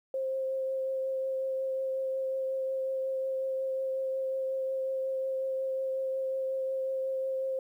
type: tone with vibrato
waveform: sine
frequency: 529 Hz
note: C5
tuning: 19 cents sharp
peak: -29 dBFS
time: 0.14-7.59 s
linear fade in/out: 2 ms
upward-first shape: triangle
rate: 5.5 Hz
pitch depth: 12 cents each way
effects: 11-bit